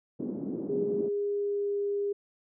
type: band-pass noise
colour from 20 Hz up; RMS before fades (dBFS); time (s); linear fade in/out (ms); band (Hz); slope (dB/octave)
white; -35; 0.19-1.09; 10; 190 to 340; 24
type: tone with pitch glide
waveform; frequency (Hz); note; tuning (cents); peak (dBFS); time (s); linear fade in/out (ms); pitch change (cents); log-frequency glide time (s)
sine; 407.5 to 404.9; G#4 to G#4; -33 to -44; -27; 0.69-2.13; 10; -11; 1.29-1.76
effects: none